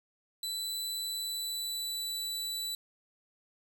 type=tone with pitch glide; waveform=sawtooth; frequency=3986 to 3961 Hz; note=B7 to B7; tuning=+15 to +4 cents; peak=-31 dBFS; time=0.43-2.75 s; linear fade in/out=2 ms; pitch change=-11 cents; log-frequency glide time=0.89-2.18 s; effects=none